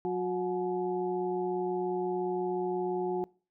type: harmonic tone with a mistuned harmonic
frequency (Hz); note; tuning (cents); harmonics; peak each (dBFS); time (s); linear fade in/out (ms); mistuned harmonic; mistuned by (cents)
181.7; F#3; -31; 1 / 2 / 4 / 5; -38 / -30 / -38 / -39; 0.05-3.24; 0; 5; -110
effects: noise-tail reverb RT60 0.4 s tail -24 dB re dry